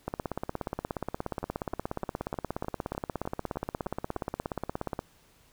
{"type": "two click trains", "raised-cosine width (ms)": 1, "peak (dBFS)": [-22, -17], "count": [10, 84], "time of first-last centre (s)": [[1.43, 4.166], [0.08, 4.991]], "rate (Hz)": [3.29, 16.9], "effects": ["pink hiss -62 dBFS RMS until 5.52 s"]}